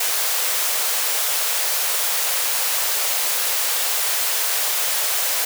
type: high-pass noise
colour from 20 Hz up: white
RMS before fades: -21 dBFS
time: 0-5.45 s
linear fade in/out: 5 ms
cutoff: 440 Hz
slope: 48 dB/octave
effects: none